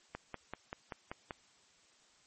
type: click train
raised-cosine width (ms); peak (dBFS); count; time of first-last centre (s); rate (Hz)
0.5; -25; 7; 0.15-1.308; 5.18
effects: white hiss -66 dBFS RMS until 2.26 s + MP3 32 kbps